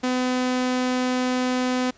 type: tone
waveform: sawtooth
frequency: 252.8 Hz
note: B3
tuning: 41 cents sharp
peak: -17 dBFS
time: 0.03-1.91 s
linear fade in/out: 10 ms
effects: pink hiss -54 dBFS RMS until 1.97 s + resampled to 16000 Hz